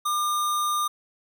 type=tone with sample-and-hold; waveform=sine; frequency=1200 Hz; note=D6; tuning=37 cents sharp; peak=-22 dBFS; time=0.05-0.88 s; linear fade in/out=10 ms; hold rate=4900 Hz; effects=none